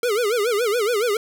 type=tone with vibrato; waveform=square; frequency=446.1 Hz; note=A4; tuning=24 cents sharp; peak=-19 dBFS; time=0.03-1.17 s; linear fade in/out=2 ms; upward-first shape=sine; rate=7.1 Hz; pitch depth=190 cents each way; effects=none